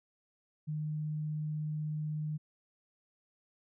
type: tone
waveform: sine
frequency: 152.7 Hz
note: D#3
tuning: 32 cents flat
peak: -33 dBFS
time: 0.67-2.38 s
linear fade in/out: 20 ms
effects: none